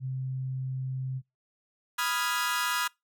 sine tone, 130.81 Hz, C3, in tune, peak -30 dBFS, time 0-1.22 s, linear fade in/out 50 ms
sawtooth chord, F half-diminished seventh, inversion second, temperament equal, 987.8 / 1244.5 / 1396.9 / 1661.2 Hz, Cb6 / Eb6 / F6 / Ab6, 0 / 0 / 0 / 0 cents, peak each -29 dBFS, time 1.98-2.88 s, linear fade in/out 10 ms
effects noise-tail reverb RT60 0.2 s tail -25 dB re dry

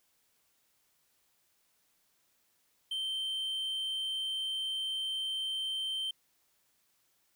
triangle tone, 3118 Hz, G7, 10 cents flat, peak -31 dBFS, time 2.91-6.11 s, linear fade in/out 5 ms, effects white hiss -73 dBFS RMS until 7.35 s

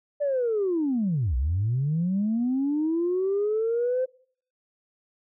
sine linear two-way sweep, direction down then up, 592 to 58.27 to 521 Hz, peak -21 dBFS, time 0.2-4.06 s, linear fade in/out 20 ms, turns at 1.36 s, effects noise-tail reverb RT60 0.6 s tail -26 dB re dry + tanh soft clip ceiling -18 dBFS

